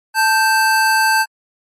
square tone pair together, 880 / 1565.9 Hz, A5 / G6, 0 / -2 cents, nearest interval minor seventh, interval 998 cents, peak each -15 dBFS, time 0.14-1.26 s, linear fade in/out 50 ms, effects MP3 64 kbps

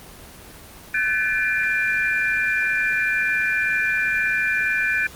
sine tone cluster, 1515 / 1737 / 2390 Hz, F#6 / A6 / D7, +40 / -23 / +30 cents, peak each -23 dBFS, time 0.94-5.07 s, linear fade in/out 5 ms, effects pink hiss -42 dBFS RMS until 5.15 s + Opus 24 kbps

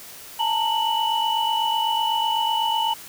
sine tone cluster, 866 / 914 / 2959 Hz, A5 / A#5 / F#7, -28 / -34 / -1 cents, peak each -26 / -22 / -25 dBFS, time 0.39-2.94 s, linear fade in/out 10 ms, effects white hiss -41 dBFS RMS until 3.08 s

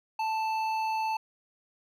triangle tone with hard clipping, 881 Hz, A5, 2 cents sharp, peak -29 dBFS, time 0.19-1.17 s, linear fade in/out 5 ms, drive 13 dB, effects none

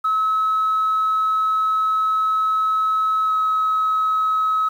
sine tone with pitch glide, 1290 to 1282.6 Hz, E6 to E6, -38 to -48 cents, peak -15 dBFS, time 0.04-4.69 s, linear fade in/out 10 ms, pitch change -10 cents, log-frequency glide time 3.25-3.31 s, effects tanh soft clip ceiling -13 dBFS + 8-bit

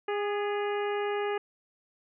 harmonic tone with a mistuned harmonic, 410 Hz, G#4, 22 cents flat, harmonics 1 / 2 / 3 / 4 / 5 / 6 / 7, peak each -29 / -35 / -39 / -41 / -43 / -45 / -46 dBFS, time 0.08-1.38 s, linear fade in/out 5 ms, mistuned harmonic 4, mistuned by +46 cents, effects none

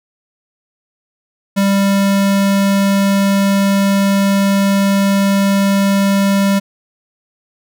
square tone, 197.5 Hz, G3, 13 cents sharp, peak -11 dBFS, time 1.56-6.6 s, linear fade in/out 20 ms, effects none

